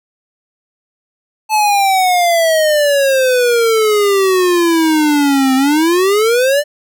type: exponential two-way sweep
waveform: square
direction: down then up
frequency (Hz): 873 to 260 to 600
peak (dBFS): -10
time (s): 1.49-6.64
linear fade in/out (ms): 50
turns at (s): 5.55
effects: none

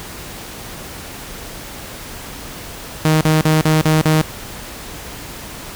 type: tone bursts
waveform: sawtooth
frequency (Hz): 156.3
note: D#3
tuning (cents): +8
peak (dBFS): -7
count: 6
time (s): 3.05-4.215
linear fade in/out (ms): 0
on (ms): 160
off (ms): 41
effects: pink hiss -32 dBFS RMS until 5.75 s

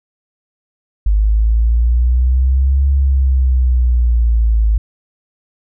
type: linear two-way sweep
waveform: sine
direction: up then down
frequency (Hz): 50.6 to 69.3 to 53.1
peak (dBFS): -9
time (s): 1.06-4.78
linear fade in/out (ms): 5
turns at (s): 2.89
effects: none

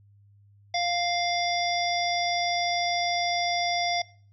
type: harmonic tone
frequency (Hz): 698.5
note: F5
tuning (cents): 0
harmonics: 1 / 3 / 5 / 7 / 8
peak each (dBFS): -26 / -31 / -33 / -34 / -35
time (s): 0.74-4.02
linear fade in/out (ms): 5
effects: noise-tail reverb RT60 0.5 s tail -22 dB re dry + added 101 Hz sine -54 dBFS peak until 4.32 s

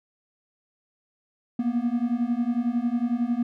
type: beating tone pair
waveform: triangle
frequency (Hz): 233.1 / 244.1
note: A#3 / B3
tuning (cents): 0 / -20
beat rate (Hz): 11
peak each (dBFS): -24 / -23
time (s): 1.59-3.43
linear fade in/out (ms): 5
effects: none

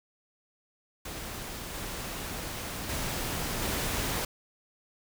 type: noise with level steps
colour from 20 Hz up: pink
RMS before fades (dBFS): -39 / -37 / -33 / -31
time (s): 1.05-4.25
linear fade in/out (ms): 5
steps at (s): 1.74 / 2.89 / 3.62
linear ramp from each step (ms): 2
effects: none

